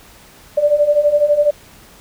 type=beating tone pair; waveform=sine; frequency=580 / 592 Hz; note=D5 / D5; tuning=-22 / +14 cents; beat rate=12 Hz; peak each=-16 / -12 dBFS; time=0.57-1.51 s; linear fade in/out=10 ms; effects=pink hiss -44 dBFS RMS until 2 s